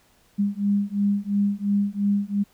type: beating tone pair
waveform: sine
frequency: 200.7 / 203.6 Hz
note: G3 / G#3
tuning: +41 / -34 cents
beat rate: 2.9 Hz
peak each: -23 dBFS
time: 0.38-2.44 s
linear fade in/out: 20 ms
effects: pink hiss -60 dBFS RMS until 2.53 s